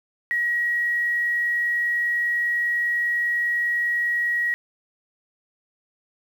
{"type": "tone with quantisation", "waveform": "sine", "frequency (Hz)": 1905, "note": "A#6", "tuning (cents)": 37, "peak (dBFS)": -20, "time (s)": [0.31, 4.54], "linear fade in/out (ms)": 0, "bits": 8, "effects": []}